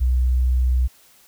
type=tone; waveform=sine; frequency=62.8 Hz; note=B1; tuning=30 cents sharp; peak=-15 dBFS; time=0-0.88 s; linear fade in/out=20 ms; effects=white hiss -53 dBFS RMS until 1.27 s